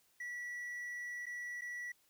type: tone with dropouts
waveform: triangle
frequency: 1946 Hz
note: B6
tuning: 26 cents flat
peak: -39 dBFS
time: 0.2-1.92 s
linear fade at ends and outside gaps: 5 ms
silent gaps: 1.257-1.265 / 1.611-1.618 s
effects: white hiss -72 dBFS RMS until 2.09 s